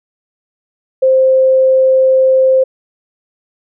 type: tone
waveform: sine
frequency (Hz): 524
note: C5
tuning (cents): +2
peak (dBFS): -6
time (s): 1.02-2.64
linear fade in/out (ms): 10
effects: none